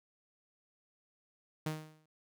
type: tone with exponential decay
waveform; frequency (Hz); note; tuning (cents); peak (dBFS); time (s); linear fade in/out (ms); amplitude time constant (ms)
sawtooth; 155.56; D#3; 0; -28; 1.66-2.06; 5; 85
effects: none